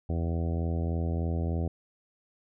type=harmonic tone; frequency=83.3 Hz; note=E2; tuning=19 cents sharp; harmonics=1 / 2 / 3 / 4 / 5 / 6 / 7 / 8 / 9; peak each=-28 / -34 / -38 / -40 / -42 / -44 / -45 / -46 / -47 dBFS; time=0.09-1.68 s; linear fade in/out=5 ms; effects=none